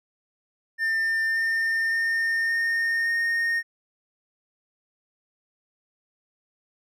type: tone with pitch steps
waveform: triangle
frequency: 1799 / 1810.5 / 1822 / 1833.6 / 1845.3 Hz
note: A6 / A6 / A#6 / A#6 / A#6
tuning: +38 / +49 / -40 / -29 / -18 cents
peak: -20 dBFS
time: 0.78-3.63 s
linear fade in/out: 50 ms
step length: 570 ms
effects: none